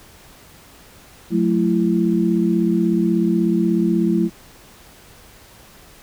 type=tone cluster; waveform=sine; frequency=181.1 / 217.5 / 335.4 Hz; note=F#3 / A3 / E4; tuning=-37 / -20 / +30 cents; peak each=-19 dBFS; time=1.3-4.3 s; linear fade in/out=50 ms; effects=pink hiss -46 dBFS RMS until 6.02 s